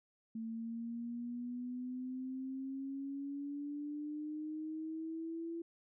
sine exponential sweep, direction up, 223.5 to 336.5 Hz, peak -39 dBFS, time 0.35-5.62 s, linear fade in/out 5 ms, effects none

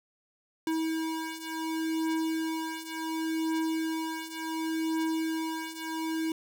square beating tone pair, 321 / 321.69 Hz, E4 / E4, -46 / -42 cents, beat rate 0.69 Hz, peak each -35 / -32 dBFS, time 0.67-6.32 s, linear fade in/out 2 ms, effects none

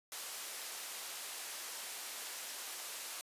white band-pass noise, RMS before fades -45 dBFS, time 0.12-3.21 s, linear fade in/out 0 ms, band 470 to 12000 Hz, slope 12 dB/octave, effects resampled to 32000 Hz

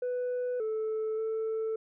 sine tone with pitch steps, 495.9 / 437.2 / 442.6 Hz, B4 / A4 / A4, +7 / -11 / +10 cents, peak -27 dBFS, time 0.02-1.76 s, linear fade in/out 5 ms, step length 580 ms, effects tanh soft clip ceiling -28 dBFS

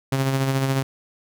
sawtooth tone with tremolo, 134.6 Hz, C3, 49 cents sharp, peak -14 dBFS, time 0.12-0.83 s, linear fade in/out 5 ms, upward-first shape sine, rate 14 Hz, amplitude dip 40%, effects none

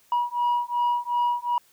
sine beating tone pair, 963 / 965.7 Hz, B5 / B5, -44 / -39 cents, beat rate 2.7 Hz, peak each -23 dBFS, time 0.12-1.58 s, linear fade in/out 2 ms, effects tanh soft clip ceiling -18 dBFS + white hiss -60 dBFS RMS until 1.72 s

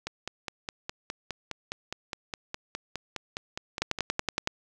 two click trains, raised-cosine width 0.2 ms, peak -16 / -9 dBFS, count 21 / 8, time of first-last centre 0.07-4.194 / 3.82-4.474 s, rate 4.85 / 10.7 Hz, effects none

